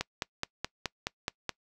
click train, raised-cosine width 0.2 ms, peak -13 dBFS, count 8, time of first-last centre 0.01-1.493 s, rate 4.72 Hz, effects noise-tail reverb RT60 0.1 s tail -24 dB re dry

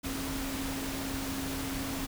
sine tone in noise, 269.8 Hz, C#4, 47 cents flat, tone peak -36 dBFS, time 0.03-2.07 s, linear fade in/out 20 ms, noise pink, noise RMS -37 dBFS, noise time 0.03-2.07 s, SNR -2 dB, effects none

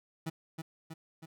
30% pulse tone with echo, 161.1 Hz, E3, 39 cents flat, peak -31 dBFS, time 0.26-0.3 s, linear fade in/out 10 ms, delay 320 ms, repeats 3, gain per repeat -4 dB, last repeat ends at 1.26 s, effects none

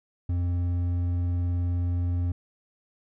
triangle tone with hard clipping, 88.1 Hz, F2, 16 cents sharp, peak -25 dBFS, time 0.29-2.32 s, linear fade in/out 5 ms, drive 9 dB, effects none

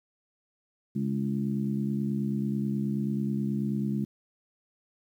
harmonic tone with a mistuned harmonic, 69.3 Hz, C#2, in tune, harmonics 2 / 3 / 4 / 5, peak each -32 / -28 / -38 / -39 dBFS, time 0.95-4.05 s, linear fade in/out 10 ms, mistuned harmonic 5, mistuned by -38 cents, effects 10-bit

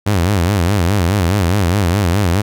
sawtooth tone with vibrato, 93.5 Hz, F#2, 19 cents sharp, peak -8 dBFS, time 0.06-2.42 s, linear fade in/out 10 ms, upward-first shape sine, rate 4.8 Hz, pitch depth 200 cents each way, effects none

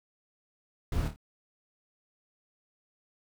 brown noise with echo, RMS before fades -30 dBFS, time 0.92-1.08 s, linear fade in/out 2 ms, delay 27 ms, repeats 3, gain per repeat -7 dB, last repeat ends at 1.161 s, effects none

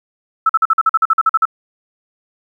sine tone bursts, 1313 Hz, E6, 7 cents flat, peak -8 dBFS, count 13, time 0.46-1.454 s, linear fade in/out 5 ms, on 34 ms, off 46 ms, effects 8-bit

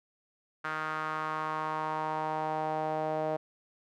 sawtooth tone with band-pass filter sweep, 155.9 Hz, D#3, 4 cents sharp, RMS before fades -33 dBFS, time 0.64-3.37 s, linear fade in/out 10 ms, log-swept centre 1400 to 640 Hz, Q 3.4, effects none

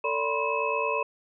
sine tone cluster, 449.1 / 575 / 985 / 1054 / 2586 Hz, A4 / D5 / B5 / C6 / E7, +35 / -37 / -5 / +12 / -34 cents, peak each -31 dBFS, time 0.04-1.03 s, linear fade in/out 5 ms, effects none

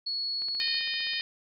sine tone, 4370 Hz, C#8, 26 cents flat, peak -29 dBFS, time 0.06-0.8 s, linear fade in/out 10 ms
click train, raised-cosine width 0.3 ms, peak -32 dBFS, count 13, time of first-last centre 0.42-1.199 s, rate 15.4 Hz
harmonic tone, 614 Hz, D#5, 23 cents flat, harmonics 3 / 4 / 5 / 6 / 7 / 8, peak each -36 / -36 / -36 / -36 / -36 / -36 dBFS, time 0.6-1.21 s, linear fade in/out 0 ms
effects none

